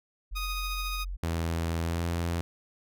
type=tone; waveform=sine; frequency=45 Hz; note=F#1; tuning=47 cents flat; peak=-32 dBFS; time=0.31-1.17 s; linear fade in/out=20 ms
type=tone with tremolo; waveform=15% pulse; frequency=1244.5 Hz; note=D#6; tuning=in tune; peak=-26 dBFS; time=0.35-1.05 s; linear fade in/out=20 ms; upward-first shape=sine; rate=14 Hz; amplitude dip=25%
type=tone with pitch glide; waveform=sawtooth; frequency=83 to 85.04 Hz; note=E2 to F2; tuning=+12 to -46 cents; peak=-24 dBFS; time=1.23-2.41 s; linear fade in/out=0 ms; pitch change=+42 cents; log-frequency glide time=1.83-2.02 s
effects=none